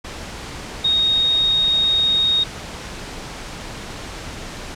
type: tone in noise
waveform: sine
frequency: 3731 Hz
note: A#7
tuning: 1 cent sharp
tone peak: -14 dBFS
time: 0.84-2.44 s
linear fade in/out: 10 ms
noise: pink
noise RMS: -32 dBFS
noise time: 0.04-4.75 s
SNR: +15 dB
effects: low-pass 7000 Hz 12 dB/octave